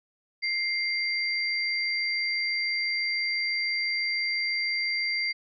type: tone pair together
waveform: sine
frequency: 2100 / 4714 Hz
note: C7 / D8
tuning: +6 / +6 cents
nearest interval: octave + major second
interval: 1400 cents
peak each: -27 / -30 dBFS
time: 0.42-5.33 s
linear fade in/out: 20 ms
effects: none